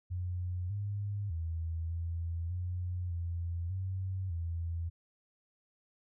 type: tone with pitch steps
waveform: sine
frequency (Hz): 89.7 / 101.7 / 82.1 / 84 / 89.5 / 85.4 / 94.3 / 84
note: F2 / G#2 / E2 / E2 / F2 / F2 / F#2 / E2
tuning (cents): +47 / -36 / -6 / +33 / +43 / -38 / +33 / +33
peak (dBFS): -33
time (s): 0.1-4.9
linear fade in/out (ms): 20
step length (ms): 600
effects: none